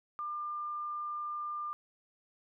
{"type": "tone", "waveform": "sine", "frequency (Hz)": 1198, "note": "D6", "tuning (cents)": 34, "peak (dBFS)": -35, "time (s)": [0.19, 1.73], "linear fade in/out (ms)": 0, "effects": []}